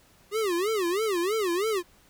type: tone with vibrato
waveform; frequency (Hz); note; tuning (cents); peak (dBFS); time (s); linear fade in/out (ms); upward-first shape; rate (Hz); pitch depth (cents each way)
square; 390; G4; -9; -25; 0.31-1.83; 50; sine; 3.1; 240
effects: pink hiss -59 dBFS RMS until 2.09 s